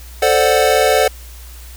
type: chord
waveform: square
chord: D dominant seventh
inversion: second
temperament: equal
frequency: 440 / 523.3 / 587.3 / 740 Hz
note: A4 / C5 / D5 / F#5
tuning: 0 / 0 / 0 / 0 cents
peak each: -17 dBFS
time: 0.22-1.08 s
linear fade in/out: 5 ms
effects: added 60 Hz sine -33 dBFS peak until 1.76 s + white hiss -41 dBFS RMS until 1.76 s